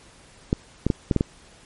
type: clicks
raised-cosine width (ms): 3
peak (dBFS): -6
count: 6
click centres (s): 0.529 / 0.866 / 0.902 / 1.112 / 1.163 / 1.209
effects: pink hiss -51 dBFS RMS until 1.65 s + MP3 48 kbps